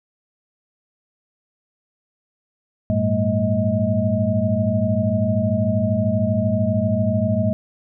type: tone cluster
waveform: sine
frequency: 100.1 / 113 / 197.8 / 225.3 / 631 Hz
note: G2 / A2 / G3 / A3 / D#5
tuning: +37 / +47 / +16 / +41 / +24 cents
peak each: -23 dBFS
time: 2.9-7.53 s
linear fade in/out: 0 ms
effects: none